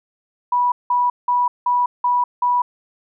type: tone bursts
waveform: sine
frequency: 979 Hz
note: B5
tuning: 15 cents flat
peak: -14 dBFS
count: 6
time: 0.52-2.62 s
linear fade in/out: 5 ms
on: 200 ms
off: 180 ms
effects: none